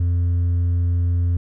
triangle tone with hard clipping, 87 Hz, F2, 6 cents flat, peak -15 dBFS, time 0-1.37 s, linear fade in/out 5 ms, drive 1 dB, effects none

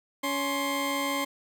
20% pulse tone pair together, 280 / 1054.3 Hz, C#4 / C6, +18 / +13 cents, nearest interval octave + major seventh, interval 2295 cents, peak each -25 dBFS, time 0.23-1.25 s, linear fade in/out 10 ms, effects none

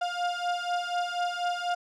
35% pulse beating tone pair, 704 / 708.1 Hz, F5 / F5, +14 / +24 cents, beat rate 4.1 Hz, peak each -29 dBFS, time 0.01-1.75 s, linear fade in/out 10 ms, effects low-pass 5000 Hz 12 dB/octave

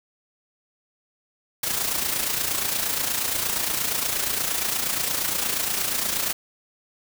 white noise with amplitude modulation, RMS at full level -23 dBFS, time 1.63-6.33 s, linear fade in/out 5 ms, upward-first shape sine, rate 28.5 Hz, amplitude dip 55%, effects none

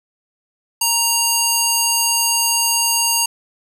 square tone with band-pass filter, 932.3 Hz, A#5, in tune, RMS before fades -17 dBFS, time 0.81-3.26 s, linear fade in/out 5 ms, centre 8900 Hz, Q 0.95, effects none

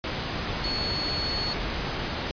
sine tone in noise, 4388 Hz, C#8, 18 cents flat, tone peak -28 dBFS, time 0.64-1.53 s, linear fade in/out 0 ms, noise pink, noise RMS -30 dBFS, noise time 0.04-2.31 s, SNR -1 dB, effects resampled to 11025 Hz

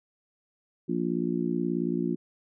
harmonic tone, 58.5 Hz, A#1, 7 cents sharp, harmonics 3 / 4 / 5 / 6, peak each -31 / -31 / -31 / -31 dBFS, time 0.88-2.16 s, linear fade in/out 20 ms, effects none

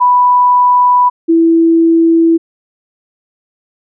sine tone pair in turn, 987.8 / 330.3 Hz, B5 / E4, 0 / +4 cents, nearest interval octave + perfect fifth, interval 1896 cents, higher first, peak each -5 dBFS, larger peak neither, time 0-1.1 / 1.28-2.38 s, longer neither, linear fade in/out 20 ms, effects none

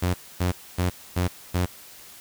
sawtooth tone bursts, 89.9 Hz, F#2, 49 cents flat, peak -17 dBFS, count 5, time 0.02-1.66 s, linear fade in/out 10 ms, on 120 ms, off 260 ms, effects white hiss -46 dBFS RMS until 2.2 s

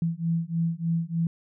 sine beating tone pair, 164.81 / 168.11 Hz, E3 / E3, 0 / +34 cents, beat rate 3.3 Hz, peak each -27 dBFS, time 0.02-1.27 s, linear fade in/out 2 ms, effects none

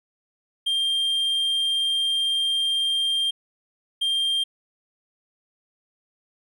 triangle tone bursts at uneven times, 3189 Hz, G7, 29 cents sharp, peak -19 dBFS, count 2, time 0.66-3.31 / 4.01-4.44 s, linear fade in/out 10 ms, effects none

